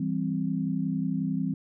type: chord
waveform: sine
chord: C major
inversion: first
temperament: equal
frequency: 164.81 / 196 / 261.6 Hz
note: E3 / G3 / C4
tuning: 0 / 0 / 0 cents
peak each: -30 dBFS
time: 0-1.54 s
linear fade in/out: 5 ms
effects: none